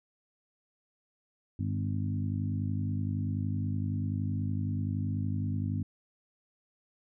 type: harmonic tone with a mistuned harmonic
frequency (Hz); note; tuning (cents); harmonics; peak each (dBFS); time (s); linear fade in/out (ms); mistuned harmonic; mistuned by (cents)
50.6; G#1; -44; 2 / 3 / 4 / 5 / 6; -31 / -37 / -38 / -37 / -46; 1.59-5.83; 5; 2; -47
effects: none